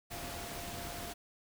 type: tone in noise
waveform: sine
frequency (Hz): 694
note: F5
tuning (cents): -11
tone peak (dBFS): -47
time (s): 0.1-1.14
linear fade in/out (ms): 20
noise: pink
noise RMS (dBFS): -43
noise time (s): 0.1-1.14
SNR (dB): -7
effects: none